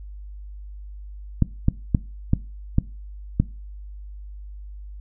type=clicks; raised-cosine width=5 ms; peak=-4 dBFS; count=6; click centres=1.423 / 1.684 / 1.948 / 2.334 / 2.784 / 3.4 s; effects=noise-tail reverb RT60 0.3 s tail -19 dB re dry + added 50 Hz sine -35 dBFS peak until 5 s